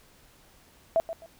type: tone with echo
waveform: sine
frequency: 660 Hz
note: E5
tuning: 2 cents sharp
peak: -19 dBFS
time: 0.96-1 s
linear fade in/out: 0 ms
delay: 130 ms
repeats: 2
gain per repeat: -12 dB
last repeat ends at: 1.26 s
effects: pink hiss -58 dBFS RMS until 1.39 s